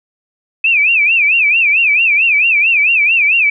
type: tone with vibrato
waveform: sine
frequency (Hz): 2516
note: D#7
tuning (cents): +19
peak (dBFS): -8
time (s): 0.64-3.5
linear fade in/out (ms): 5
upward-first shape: sine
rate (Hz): 4.5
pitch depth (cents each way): 170
effects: none